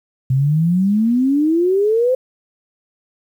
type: exponential sweep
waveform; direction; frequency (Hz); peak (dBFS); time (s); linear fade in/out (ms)
sine; up; 127.5 to 523.3; -12; 0.3-2.15; 5
effects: 8-bit